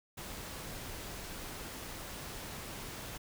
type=noise; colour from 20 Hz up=pink; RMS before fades=-44 dBFS; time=0.17-3.18 s; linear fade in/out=10 ms; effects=none